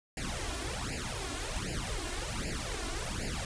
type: noise with flanger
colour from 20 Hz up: pink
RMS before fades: -36 dBFS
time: 0.17-3.45 s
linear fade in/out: 2 ms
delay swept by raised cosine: 0.41 to 2.91 ms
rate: 1.3 Hz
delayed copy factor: +0.95
effects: resampled to 22050 Hz